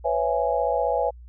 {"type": "chord", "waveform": "sine", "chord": "C# minor seventh", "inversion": "third", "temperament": "just", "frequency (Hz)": [498.9, 554.4, 665.2, 831.5], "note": ["B4", "C#5", "E5", "G#5"], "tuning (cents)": [17, 0, 16, 2], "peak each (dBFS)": -26, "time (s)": [0.04, 1.11], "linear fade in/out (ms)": 20, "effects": ["added 60 Hz sine -41 dBFS peak until 1.28 s"]}